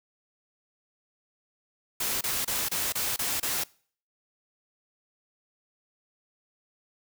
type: noise bursts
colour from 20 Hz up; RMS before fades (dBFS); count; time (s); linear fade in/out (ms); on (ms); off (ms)
white; -29; 7; 2-3.638; 5; 210; 28
effects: noise-tail reverb RT60 0.5 s tail -24 dB re dry